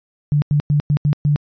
sine tone bursts at uneven times, 146.83 Hz, D3, in tune, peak -12 dBFS, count 6, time 0.32-0.42 / 0.51-0.6 / 0.7-0.8 / 0.9-0.97 / 1.05-1.13 / 1.25-1.36 s, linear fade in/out 0 ms, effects resampled to 11025 Hz

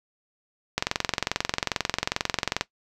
click train, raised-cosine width 0.2 ms, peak -5 dBFS, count 42, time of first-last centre 0.78-2.61 s, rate 22.4 Hz, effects noise-tail reverb RT60 0.1 s tail -17 dB re dry

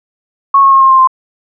sine tone with pitch steps, 1101 / 1089.6 / 1078.3 / 1067.2 / 1056.1 / 1045.2 Hz, C#6 / C#6 / C#6 / C6 / C6 / C6, -12 / -30 / -48 / +34 / +16 / -2 cents, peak -3 dBFS, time 0.54-1.074 s, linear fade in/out 5 ms, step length 89 ms, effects none

